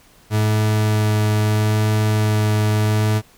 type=tone with vibrato; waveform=40% pulse; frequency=107 Hz; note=A2; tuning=48 cents flat; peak=-14 dBFS; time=0.3-3.22 s; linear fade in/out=50 ms; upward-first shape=sine; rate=0.76 Hz; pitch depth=9 cents each way; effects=pink hiss -51 dBFS RMS until 3.37 s